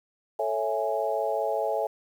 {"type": "chord", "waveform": "sine", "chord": "A major seventh", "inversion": "none", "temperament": "equal", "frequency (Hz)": [440, 554.4, 659.3, 830.6], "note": ["A4", "C#5", "E5", "G#5"], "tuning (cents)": [0, 0, 0, 0], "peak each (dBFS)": [-31, -30, -29, -31], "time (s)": [0.39, 1.87], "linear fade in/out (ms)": 5, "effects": ["9-bit"]}